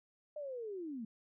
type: linear sweep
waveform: sine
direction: down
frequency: 611 to 211.2 Hz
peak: -40 dBFS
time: 0.36-1.05 s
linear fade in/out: 5 ms
effects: none